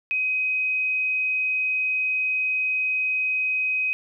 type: tone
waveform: sine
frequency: 2520 Hz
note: D#7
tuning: 21 cents sharp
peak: -21 dBFS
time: 0.11-3.93 s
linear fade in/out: 0 ms
effects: none